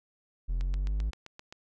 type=linear sweep; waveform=triangle; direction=up; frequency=41.2 to 53.9 Hz; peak=-25 dBFS; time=0.48-1.11 s; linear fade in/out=20 ms
type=click train; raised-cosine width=0.2 ms; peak=-27 dBFS; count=8; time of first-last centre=0.61-1.525 s; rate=7.65 Hz
effects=none